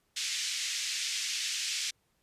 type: band-pass noise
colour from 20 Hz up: white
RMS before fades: -34 dBFS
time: 0.16-1.91 s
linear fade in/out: 10 ms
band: 2100 to 6800 Hz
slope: 24 dB/octave
effects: pink hiss -74 dBFS RMS until 2.22 s + resampled to 32000 Hz